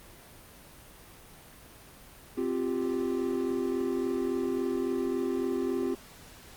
triangle chord, C suspended fourth, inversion none, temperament just, 261.6 / 348.8 / 392.4 Hz, C4 / F4 / G4, 0 / -2 / +2 cents, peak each -30 dBFS, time 2.37-5.95 s, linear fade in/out 10 ms, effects pink hiss -51 dBFS RMS until 6.56 s + Opus 32 kbps

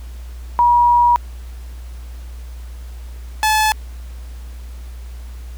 sine / sawtooth tone pair in turn, 960 / 863.1 Hz, B5 / A5, -49 / -34 cents, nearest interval major second, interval 185 cents, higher first, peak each -9 dBFS, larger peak neither, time 0.59-1.16 / 3.43-3.72 s, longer first, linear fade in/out 0 ms, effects added 60 Hz sine -29 dBFS peak until 5.57 s + pink hiss -47 dBFS RMS until 5.57 s

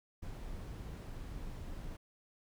brown noise, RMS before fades -44 dBFS, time 0.22-1.97 s, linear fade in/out 10 ms, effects none

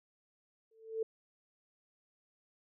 sine tone with exponential growth, 445.2 Hz, A4, 20 cents sharp, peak -29 dBFS, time 0.71-1.03 s, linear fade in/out 5 ms, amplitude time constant 69 ms, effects none

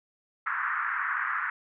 white band-pass noise, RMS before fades -30 dBFS, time 0.46-1.5 s, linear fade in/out 2 ms, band 1100 to 1800 Hz, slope 48 dB/octave, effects none

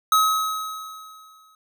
square tone with exponential decay, 1277 Hz, D#6, 45 cents sharp, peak -14 dBFS, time 0.12-1.55 s, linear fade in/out 2 ms, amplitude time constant 310 ms, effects none

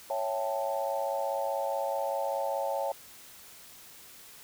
sine chord, A dominant seventh, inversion first, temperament equal, 554.4 / 659.3 / 784 / 880 Hz, C#5 / E5 / G5 / A5, 0 / 0 / 0 / 0 cents, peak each -32 / -35 / -36 / -35 dBFS, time 0.1-2.92 s, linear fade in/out 2 ms, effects white hiss -51 dBFS RMS until 4.43 s

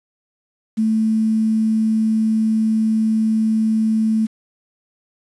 sine tone with quantisation, 220 Hz, A3, in tune, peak -14 dBFS, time 0.77-4.27 s, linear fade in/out 20 ms, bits 7, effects resampled to 24000 Hz

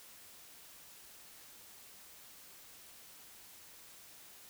silence, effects white hiss -56 dBFS RMS until 4.49 s

